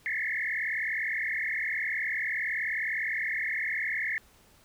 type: tone with frequency modulation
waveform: sine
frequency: 1963 Hz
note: B6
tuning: 11 cents flat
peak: -28 dBFS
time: 0.06-4.18 s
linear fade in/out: 0 ms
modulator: 39.5 Hz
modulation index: 5.9
effects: pink hiss -60 dBFS RMS until 4.64 s